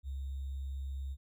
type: tone with sample-and-hold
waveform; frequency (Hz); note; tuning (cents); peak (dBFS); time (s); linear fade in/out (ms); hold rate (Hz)
sine; 67.8; C#2; -38; -36; 0.03-1.17; 50; 3675
effects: none